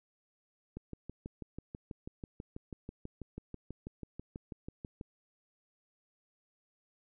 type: click train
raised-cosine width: 3 ms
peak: -29 dBFS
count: 27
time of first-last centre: 0.77-5.011 s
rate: 6.13 Hz
effects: none